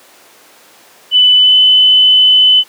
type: tone with pitch glide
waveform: sine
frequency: 2994 to 3018 Hz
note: F#7 to F#7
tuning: +20 to +34 cents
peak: -4 dBFS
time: 1.11-2.64 s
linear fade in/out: 50 ms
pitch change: +14 cents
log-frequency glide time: 1.37-1.54 s
effects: pink hiss -42 dBFS RMS until 2.68 s + high-pass 400 Hz 12 dB/octave